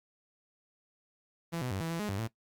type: tone with pitch steps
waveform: sawtooth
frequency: 167.8 / 125.8 / 96.1 / 164.1 / 167.1 / 209.1 / 98.2 / 112.5 Hz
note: E3 / B2 / G2 / E3 / E3 / G#3 / G2 / A2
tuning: +31 / +32 / -34 / -8 / +24 / +12 / +4 / +39 cents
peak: -29 dBFS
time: 1.52-2.28 s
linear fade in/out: 20 ms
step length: 95 ms
effects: noise-tail reverb RT60 0.1 s tail -18 dB re dry + Opus 48 kbps